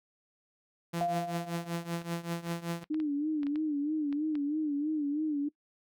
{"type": "tone with tremolo", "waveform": "sawtooth", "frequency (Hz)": 169.6, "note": "E3", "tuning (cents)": 50, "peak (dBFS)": -26, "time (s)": [0.93, 2.84], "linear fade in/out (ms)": 10, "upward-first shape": "triangle", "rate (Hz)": 5.2, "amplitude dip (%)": 90}
{"type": "tone with exponential decay", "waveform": "sine", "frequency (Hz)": 695, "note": "F5", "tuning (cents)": -9, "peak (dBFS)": -26, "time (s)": [1.01, 2.12], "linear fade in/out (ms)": 0, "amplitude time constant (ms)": 240}
{"type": "clicks", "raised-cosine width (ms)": 0.3, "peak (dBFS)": -31, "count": 11, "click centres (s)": [2.017, 2.469, 2.515, 2.841, 2.944, 3.001, 3.432, 3.468, 3.558, 4.127, 4.354]}
{"type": "tone with vibrato", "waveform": "sine", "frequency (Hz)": 298.1, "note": "D4", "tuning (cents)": 26, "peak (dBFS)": -28, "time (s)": [2.9, 5.49], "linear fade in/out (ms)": 10, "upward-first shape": "sine", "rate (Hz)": 3.1, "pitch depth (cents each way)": 88}
{"effects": ["noise-tail reverb RT60 0.1 s tail -22 dB re dry"]}